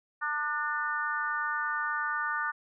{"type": "harmonic tone with a mistuned harmonic", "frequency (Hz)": 299.8, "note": "D4", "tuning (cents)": 36, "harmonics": [3, 4, 5, 6], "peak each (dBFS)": [-38, -33, -32, -36], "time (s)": [0.21, 2.52], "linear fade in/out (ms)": 20, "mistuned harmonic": 5, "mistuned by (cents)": -33, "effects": []}